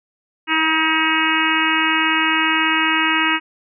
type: harmonic tone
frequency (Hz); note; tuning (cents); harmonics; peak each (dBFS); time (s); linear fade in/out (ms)
318.2; D#4; +39; 1 / 3 / 4 / 5 / 6 / 7 / 8 / 9; -23 / -23 / -23 / -23 / -23 / -23 / -23 / -23; 0.47-3.4; 50
effects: none